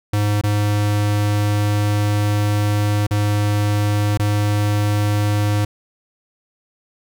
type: tone with dropouts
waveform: square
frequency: 103.83 Hz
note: G#2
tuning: in tune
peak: -16 dBFS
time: 0.13-5.65 s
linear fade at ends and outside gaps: 5 ms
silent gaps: 0.413-0.436 / 3.068-3.109 / 4.175-4.195 s
effects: none